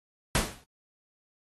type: noise with exponential decay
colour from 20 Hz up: pink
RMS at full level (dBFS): -22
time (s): 0.35-0.64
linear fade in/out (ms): 1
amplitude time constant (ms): 62
effects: AAC 32 kbps